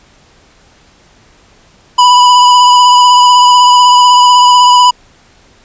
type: tone with vibrato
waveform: square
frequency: 988 Hz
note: B5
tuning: in tune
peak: -3 dBFS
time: 1.98-4.91 s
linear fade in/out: 10 ms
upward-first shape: sine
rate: 16 Hz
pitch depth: 19 cents each way
effects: pink hiss -45 dBFS RMS until 5.64 s + resampled to 16000 Hz